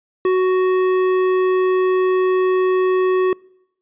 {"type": "tone with tanh clipping", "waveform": "sine", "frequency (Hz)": 371.1, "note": "F#4", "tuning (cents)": 5, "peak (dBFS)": -15, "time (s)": [0.25, 3.33], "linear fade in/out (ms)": 2, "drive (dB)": 13, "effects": ["noise-tail reverb RT60 0.8 s tail -26 dB re dry", "resampled to 8000 Hz"]}